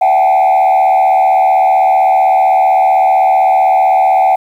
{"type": "tone with frequency modulation", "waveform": "sine", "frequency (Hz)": 759, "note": "F#5", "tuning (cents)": 44, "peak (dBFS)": -4, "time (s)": [0.01, 4.36], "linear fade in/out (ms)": 10, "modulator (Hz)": 75.7, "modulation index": 0.88, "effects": ["tanh soft clip ceiling -5 dBFS", "7-bit"]}